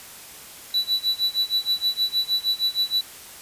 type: tone with tremolo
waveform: triangle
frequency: 3951 Hz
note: B7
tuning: in tune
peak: -16 dBFS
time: 0.74-3.01 s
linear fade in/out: 2 ms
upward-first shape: sine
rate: 6.4 Hz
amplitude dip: 95%
effects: white hiss -42 dBFS RMS until 3.41 s + resampled to 32000 Hz